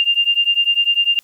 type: beating tone pair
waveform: sine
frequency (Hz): 2794 / 2804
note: F7 / F7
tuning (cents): 0 / +6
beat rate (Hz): 10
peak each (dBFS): -16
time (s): 0-1.19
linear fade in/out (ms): 0
effects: white hiss -55 dBFS RMS until 1.23 s